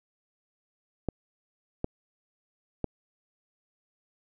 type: clicks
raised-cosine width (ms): 2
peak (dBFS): -15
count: 3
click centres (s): 1.087 / 1.844 / 2.843
effects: none